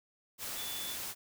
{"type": "tone in noise", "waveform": "sine", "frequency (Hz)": 3468, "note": "A7", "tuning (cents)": -26, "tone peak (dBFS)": -42, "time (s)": [0.55, 0.97], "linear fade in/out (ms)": 50, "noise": "white", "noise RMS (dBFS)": -40, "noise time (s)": [0.38, 1.15], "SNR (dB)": -5, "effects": []}